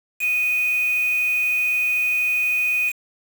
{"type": "tone with quantisation", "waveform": "sine", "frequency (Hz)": 2483, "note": "D#7", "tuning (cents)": -4, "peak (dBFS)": -18, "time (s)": [0.19, 2.93], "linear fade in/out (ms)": 50, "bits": 5, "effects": []}